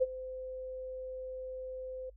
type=tone with ADSR envelope; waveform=sine; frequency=515 Hz; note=C5; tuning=28 cents flat; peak=-22 dBFS; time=0-2.1 s; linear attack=22 ms; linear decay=31 ms; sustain=-17 dB; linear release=9 ms; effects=noise-tail reverb RT60 0.1 s tail -24 dB re dry + added 50 Hz sine -54 dBFS peak until 2.16 s